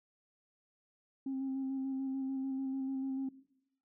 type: tone with vibrato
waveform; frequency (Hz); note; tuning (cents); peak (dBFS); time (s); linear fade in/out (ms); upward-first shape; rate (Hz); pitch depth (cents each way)
sine; 267; C4; +35; -33; 1.26-3.29; 5; square; 6.8; 16
effects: noise-tail reverb RT60 0.8 s tail -18 dB re dry + tanh soft clip ceiling -31 dBFS